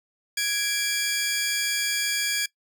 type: tone pair together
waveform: 15% pulse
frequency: 1661 / 2349 Hz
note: G#6 / D7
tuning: 0 / 0 cents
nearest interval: tritone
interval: 600 cents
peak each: -20 dBFS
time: 0.37-2.46 s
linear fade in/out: 5 ms
effects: noise-tail reverb RT60 0.1 s tail -21 dB re dry